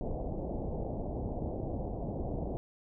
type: low-pass noise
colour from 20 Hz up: pink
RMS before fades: -36 dBFS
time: 0.01-2.57 s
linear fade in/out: 0 ms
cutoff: 770 Hz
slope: 48 dB/octave
effects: none